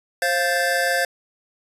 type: tone cluster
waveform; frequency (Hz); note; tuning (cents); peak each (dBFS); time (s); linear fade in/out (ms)
square; 531 / 696 / 1567 / 1751; C5 / F5 / G6 / A6; +25 / -6 / -1 / -9; -25; 0.22-1.05; 2
effects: resampled to 32000 Hz